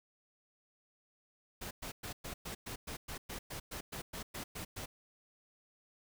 pink noise bursts, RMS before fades -43 dBFS, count 16, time 1.61-4.86 s, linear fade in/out 10 ms, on 100 ms, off 110 ms, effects none

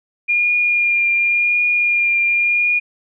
sine tone with vibrato, 2414 Hz, D7, 47 cents sharp, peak -13 dBFS, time 0.28-2.8 s, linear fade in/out 20 ms, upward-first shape triangle, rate 0.91 Hz, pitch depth 17 cents each way, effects none

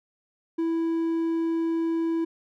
triangle tone, 329.6 Hz, E4, in tune, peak -21 dBFS, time 0.58-2.25 s, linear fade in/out 10 ms, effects none

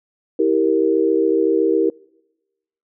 sine chord, E diminished, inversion none, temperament equal with one note detuned, 324.5 / 392 / 466.2 Hz, E4 / G4 / Bb4, -27 / 0 / 0 cents, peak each -18 dBFS, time 0.39-1.9 s, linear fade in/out 5 ms, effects noise-tail reverb RT60 1.0 s tail -26 dB re dry

